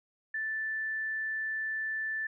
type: tone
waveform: sine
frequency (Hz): 1760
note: A6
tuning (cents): 0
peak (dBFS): -31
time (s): 0.34-2.27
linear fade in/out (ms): 5
effects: none